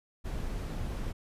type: noise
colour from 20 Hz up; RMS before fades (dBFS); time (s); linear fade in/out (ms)
brown; -35; 0.24-1.13; 20
effects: resampled to 32000 Hz